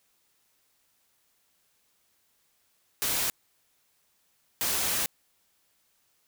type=noise bursts at uneven times; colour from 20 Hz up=white; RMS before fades=-28 dBFS; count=2; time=3.02-3.3 / 4.61-5.06 s; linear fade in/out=0 ms; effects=white hiss -70 dBFS RMS until 6.27 s